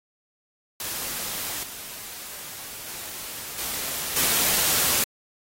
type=noise with level steps; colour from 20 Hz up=white; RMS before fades=-31 / -38 / -36 / -30 / -22 dBFS; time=0.8-5.04 s; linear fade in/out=2 ms; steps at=1.63 / 2.87 / 3.58 / 4.16 s; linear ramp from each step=5 ms; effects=AAC 48 kbps